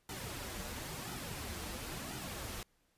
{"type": "noise with flanger", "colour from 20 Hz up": "pink", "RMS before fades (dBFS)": -43, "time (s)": [0.09, 2.63], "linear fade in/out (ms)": 2, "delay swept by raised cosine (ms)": [1.8, 7.6], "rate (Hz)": 0.97, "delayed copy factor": -0.65, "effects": ["pink hiss -75 dBFS RMS until 2.97 s", "resampled to 32000 Hz"]}